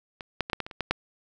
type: clicks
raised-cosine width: 0.3 ms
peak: -21 / -9 / -18 / -8 / -13 / -22 / -25 / -12 / -7 dBFS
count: 9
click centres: 0.208 / 0.407 / 0.499 / 0.532 / 0.603 / 0.665 / 0.712 / 0.807 / 0.91 s
effects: none